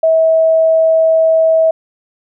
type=tone; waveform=sine; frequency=646 Hz; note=E5; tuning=35 cents flat; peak=-7 dBFS; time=0.03-1.71 s; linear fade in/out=5 ms; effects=none